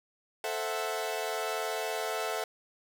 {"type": "chord", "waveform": "sawtooth", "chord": "F# half-diminished seventh", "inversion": "first", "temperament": "equal", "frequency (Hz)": [440, 523.3, 659.3, 740], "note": ["A4", "C5", "E5", "F#5"], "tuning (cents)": [0, 0, 0, 0], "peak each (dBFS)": [-32, -36, -32, -34], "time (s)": [0.44, 2.44], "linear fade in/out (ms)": 2, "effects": []}